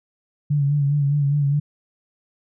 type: tone with vibrato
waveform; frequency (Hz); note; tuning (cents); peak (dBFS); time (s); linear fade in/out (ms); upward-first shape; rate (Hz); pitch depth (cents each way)
sine; 143.4; D3; -41; -16; 0.5-1.6; 10; sine; 4.9; 48
effects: none